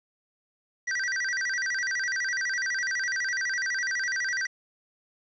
square tone with vibrato, 1741 Hz, A6, 19 cents flat, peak -27 dBFS, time 0.87-4.47 s, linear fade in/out 10 ms, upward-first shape square, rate 12 Hz, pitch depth 190 cents each way, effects resampled to 16000 Hz + 9-bit

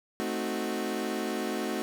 30% pulse chord, A diminished seventh, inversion none, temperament equal, 220 / 261.6 / 311.1 / 370 Hz, A3 / C4 / Eb4 / Gb4, 0 / 0 / 0 / 0 cents, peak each -32 / -34 / -34 / -32 dBFS, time 0.2-1.82 s, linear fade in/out 0 ms, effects none

